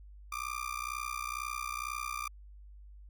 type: tone with amplitude modulation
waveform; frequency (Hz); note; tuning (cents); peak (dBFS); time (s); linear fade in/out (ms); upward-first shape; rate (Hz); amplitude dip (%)
30% pulse; 1191; D6; +24; -29; 0.32-2.28; 5; sine; 62.1; 95
effects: added 50 Hz sine -49 dBFS peak until 3.09 s